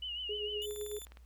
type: tone with vibrato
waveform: sine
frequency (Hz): 2926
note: F#7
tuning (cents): -20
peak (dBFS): -37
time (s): 0.02-0.66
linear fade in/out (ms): 5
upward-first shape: triangle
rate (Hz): 6.6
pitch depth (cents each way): 80
type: tone with tremolo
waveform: sine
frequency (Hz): 418.8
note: G#4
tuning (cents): +15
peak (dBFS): -35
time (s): 0.29-0.99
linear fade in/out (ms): 5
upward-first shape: triangle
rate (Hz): 8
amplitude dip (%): 65
type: tone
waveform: 10% pulse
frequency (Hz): 3520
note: A7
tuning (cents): 0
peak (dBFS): -38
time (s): 0.62-1.05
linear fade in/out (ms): 0
type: click train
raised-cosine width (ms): 0.3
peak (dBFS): -37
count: 10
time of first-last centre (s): 0.71-1.172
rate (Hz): 19.5
effects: added 60 Hz sine -53 dBFS peak until 1.25 s + pink hiss -71 dBFS RMS until 1.25 s